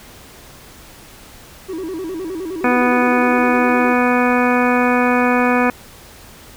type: tone with vibrato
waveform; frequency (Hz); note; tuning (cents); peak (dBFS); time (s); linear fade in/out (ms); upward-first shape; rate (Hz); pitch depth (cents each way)
triangle; 349.2; F4; 0; -21; 1.68-3.94; 20; square; 9.7; 140
type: harmonic tone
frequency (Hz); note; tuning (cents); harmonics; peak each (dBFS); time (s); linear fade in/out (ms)
246.9; B3; 0; 1 / 2 / 3 / 4 / 5 / 6 / 7 / 9 / 10; -16 / -19 / -21 / -22 / -23 / -24 / -24 / -26 / -26; 2.64-5.7; 2
effects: pink hiss -41 dBFS RMS until 6.56 s